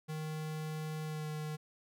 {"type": "tone with pitch glide", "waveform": "square", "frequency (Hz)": [155.56, 153.24], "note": ["D#3", "D#3"], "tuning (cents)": [0, -26], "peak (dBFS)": -38, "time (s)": [0.08, 1.57], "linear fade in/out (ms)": 20, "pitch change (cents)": -26, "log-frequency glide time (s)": [1.04, 1.27], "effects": []}